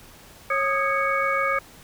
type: tone cluster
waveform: sine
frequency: 547 / 1232 / 1279 / 1646 / 2225 Hz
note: C#5 / D#6 / D#6 / G#6 / C#7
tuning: -23 / -17 / +47 / -16 / +6 cents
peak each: -27 / -24 / -33 / -29 / -26 dBFS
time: 0.5-1.59 s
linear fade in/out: 5 ms
effects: pink hiss -48 dBFS RMS until 1.83 s